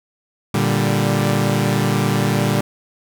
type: chord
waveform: sawtooth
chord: G minor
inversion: first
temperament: equal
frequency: 116.54 / 146.83 / 196 Hz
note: Bb2 / D3 / G3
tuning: 0 / 0 / 0 cents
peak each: -16 dBFS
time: 0.54-2.61 s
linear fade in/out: 5 ms
effects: none